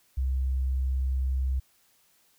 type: tone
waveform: sine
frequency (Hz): 65.41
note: C2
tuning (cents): 0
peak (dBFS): -24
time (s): 0.17-1.6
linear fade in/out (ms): 10
effects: white hiss -65 dBFS RMS until 2.38 s